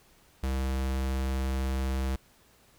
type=tone; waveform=square; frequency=66 Hz; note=C2; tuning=16 cents sharp; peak=-28 dBFS; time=0.43-2.16 s; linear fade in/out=5 ms; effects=pink hiss -61 dBFS RMS until 2.78 s